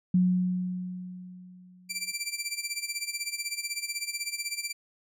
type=tone with exponential decay; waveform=sine; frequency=181.8 Hz; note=F#3; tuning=30 cents flat; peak=-18 dBFS; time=0.14-2.12 s; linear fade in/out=5 ms; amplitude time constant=430 ms
type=tone with tremolo; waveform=15% pulse; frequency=2349 Hz; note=D7; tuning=in tune; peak=-22 dBFS; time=1.89-4.73 s; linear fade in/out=20 ms; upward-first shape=sine; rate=16 Hz; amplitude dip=80%
effects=none